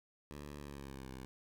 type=tone with pitch glide; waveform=10% pulse; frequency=72.8 to 65.23 Hz; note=D2 to C2; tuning=-15 to -5 cents; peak=-38 dBFS; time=0.31-1.25 s; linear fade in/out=0 ms; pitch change=-190 cents; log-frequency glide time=0.57-1.1 s; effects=none